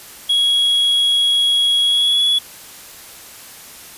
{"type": "tone with pitch glide", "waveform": "triangle", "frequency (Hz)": [3322, 3384], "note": ["G#7", "G#7"], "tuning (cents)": [0, 32], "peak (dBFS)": -11, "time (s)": [0.29, 2.39], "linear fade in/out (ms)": 10, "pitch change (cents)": 32, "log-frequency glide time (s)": [1.85, 2.22], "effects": ["white hiss -38 dBFS RMS until 3.97 s", "resampled to 32000 Hz"]}